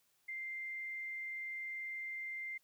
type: tone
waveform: sine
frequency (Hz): 2093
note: C7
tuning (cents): 0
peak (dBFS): -40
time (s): 0.28-2.58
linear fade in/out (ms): 10
effects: white hiss -75 dBFS RMS until 2.63 s